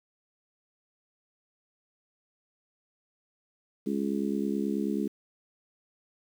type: harmonic tone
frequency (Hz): 69.3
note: C#2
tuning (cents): 0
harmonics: 3 / 4 / 5 / 6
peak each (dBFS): -30 / -32 / -34 / -36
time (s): 3.86-5.08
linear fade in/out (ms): 10
effects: 9-bit